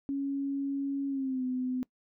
sine tone with pitch glide, 277.2 to 254.2 Hz, C#4 to C4, 0 to -50 cents, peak -29 dBFS, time 0.09-1.83 s, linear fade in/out 0 ms, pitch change -150 cents, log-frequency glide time 1.08-1.44 s, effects noise-tail reverb RT60 0.1 s tail -22 dB re dry

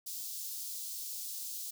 white high-pass noise, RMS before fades -41 dBFS, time 0.06-1.71 s, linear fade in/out 10 ms, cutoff 4200 Hz, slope 24 dB/octave, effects none

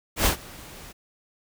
pink noise with ADSR envelope, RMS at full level -19 dBFS, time 0.16-0.93 s, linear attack 100 ms, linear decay 100 ms, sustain -24 dB, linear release 24 ms, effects none

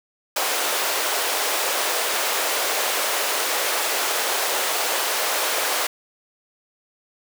pink high-pass noise, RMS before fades -23 dBFS, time 0.36-5.87 s, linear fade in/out 5 ms, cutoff 460 Hz, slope 24 dB/octave, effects none

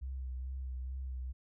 sine tone with vibrato, 64.6 Hz, C2, 21 cents flat, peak -37 dBFS, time 0.01-1.33 s, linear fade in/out 20 ms, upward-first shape sine, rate 2.3 Hz, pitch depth 35 cents each way, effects none

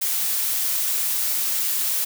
blue noise, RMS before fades -23 dBFS, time 0.01-2.05 s, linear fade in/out 10 ms, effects none

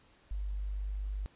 sine tone, 49.76 Hz, G1, 27 cents sharp, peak -33 dBFS, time 0.31-1.26 s, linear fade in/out 0 ms, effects pink hiss -64 dBFS RMS until 1.35 s + resampled to 8000 Hz

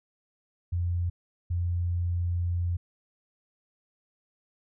sine tone bursts at uneven times, 87.3 Hz, F2, in tune, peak -25 dBFS, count 2, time 0.72-1.1 / 1.5-2.77 s, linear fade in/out 10 ms, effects none

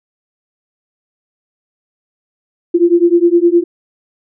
sine beating tone pair, 340 / 349.7 Hz, F4 / F4, -46 / +2 cents, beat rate 9.7 Hz, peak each -10 dBFS, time 2.74-3.64 s, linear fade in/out 10 ms, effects none

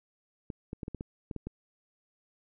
clicks, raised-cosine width 3 ms, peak -24 dBFS, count 9, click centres 0.502 / 0.731 / 0.832 / 0.881 / 0.947 / 1.009 / 1.312 / 1.363 / 1.47 s, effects none

